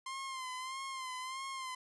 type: tone with vibrato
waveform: sawtooth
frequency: 1046.5 Hz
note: C6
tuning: in tune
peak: -36 dBFS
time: 0.06-1.75 s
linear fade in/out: 5 ms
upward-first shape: sine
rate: 1.6 Hz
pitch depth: 54 cents each way
effects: resampled to 24000 Hz